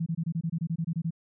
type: tone bursts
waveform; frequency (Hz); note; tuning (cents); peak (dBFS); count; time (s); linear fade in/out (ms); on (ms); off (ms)
sine; 164.9; E3; +1; -26; 13; 0-1.107; 10; 63; 24
effects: none